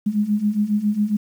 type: beating tone pair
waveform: sine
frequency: 204.4 / 211.7 Hz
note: G#3 / G#3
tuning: -27 / +33 cents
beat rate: 7.3 Hz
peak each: -22 / -19 dBFS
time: 0.06-1.17 s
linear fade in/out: 10 ms
effects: 8-bit